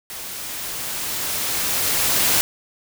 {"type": "noise with level ramp", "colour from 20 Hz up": "white", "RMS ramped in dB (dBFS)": [-33, -17], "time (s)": [0.1, 2.41], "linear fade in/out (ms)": 0, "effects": []}